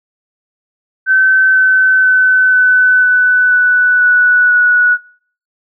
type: tone with pitch steps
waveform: sine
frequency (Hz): 1534 / 1524.3 / 1514.6 / 1505 / 1495.5 / 1486 / 1476.6 / 1467.3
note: G6 / G6 / F#6 / F#6 / F#6 / F#6 / F#6 / F#6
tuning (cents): -38 / -49 / +40 / +29 / +18 / +7 / -4 / -15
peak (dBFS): -6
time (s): 1.06-4.98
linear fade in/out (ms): 50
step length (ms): 490
effects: noise-tail reverb RT60 0.5 s tail -21 dB re dry